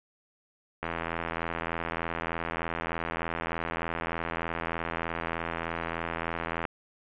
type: click train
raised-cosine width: 0.5 ms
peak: -16 dBFS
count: 486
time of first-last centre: 0.83-6.652 s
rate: 83.3 Hz
effects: resampled to 8000 Hz + 9-bit